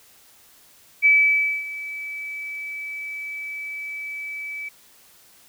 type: tone with ADSR envelope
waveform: sine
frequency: 2300 Hz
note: D7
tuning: 37 cents flat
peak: -11 dBFS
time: 1.02-4.69 s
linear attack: 35 ms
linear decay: 580 ms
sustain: -18 dB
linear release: 8 ms
effects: white hiss -53 dBFS RMS until 5.48 s